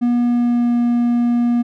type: tone with pitch glide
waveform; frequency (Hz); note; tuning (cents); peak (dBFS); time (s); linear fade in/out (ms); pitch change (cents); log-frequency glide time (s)
triangle; 241 to 239.1; B3 to A#3; -42 to +44; -11; 0.01-1.63; 20; -14; 0.25-0.75
effects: none

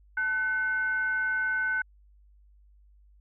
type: tone with frequency modulation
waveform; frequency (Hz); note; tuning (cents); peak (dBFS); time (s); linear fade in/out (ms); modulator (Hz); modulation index
sine; 1511; F#6; +36; -25; 0.17-1.82; 5; 632; 0.32
effects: added 50 Hz sine -55 dBFS peak until 3.2 s

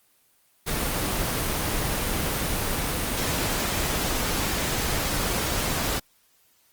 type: noise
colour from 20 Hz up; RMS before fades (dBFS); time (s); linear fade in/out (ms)
pink; -26; 0.66-6; 20
effects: white hiss -63 dBFS RMS until 6.72 s + Opus 24 kbps

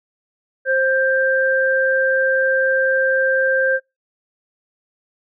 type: tone pair together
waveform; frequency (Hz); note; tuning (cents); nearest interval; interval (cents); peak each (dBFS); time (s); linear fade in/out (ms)
sine; 527.7 / 1579; C5 / G6; +15 / +12; octave + perfect fifth; 1897; -17; 0.65-3.8; 50
effects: noise-tail reverb RT60 0.2 s tail -25 dB re dry

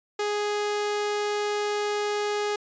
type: tone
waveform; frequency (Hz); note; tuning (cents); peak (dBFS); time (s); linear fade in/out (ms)
sawtooth; 415.3; G#4; 0; -21; 0.19-2.56; 5
effects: resampled to 16000 Hz

